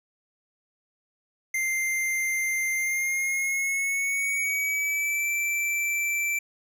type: tone with pitch glide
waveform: square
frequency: 2093 to 2336 Hz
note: C7 to D7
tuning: 0 to -10 cents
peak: -25 dBFS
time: 1.54-6.39 s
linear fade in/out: 5 ms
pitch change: +190 cents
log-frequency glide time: 2.73-5.29 s
effects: 10-bit